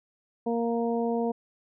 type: harmonic tone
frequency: 233.1 Hz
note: A#3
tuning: in tune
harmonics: 1 / 2 / 3 / 4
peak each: -28 / -28 / -33 / -38 dBFS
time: 0.46-1.32 s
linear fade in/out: 10 ms
effects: none